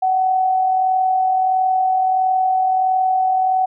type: tone with amplitude modulation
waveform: sine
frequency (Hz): 751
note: F#5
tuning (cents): +26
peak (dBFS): -12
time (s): 0.02-3.66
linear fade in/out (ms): 10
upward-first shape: sine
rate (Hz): 41.5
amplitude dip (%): 35
effects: none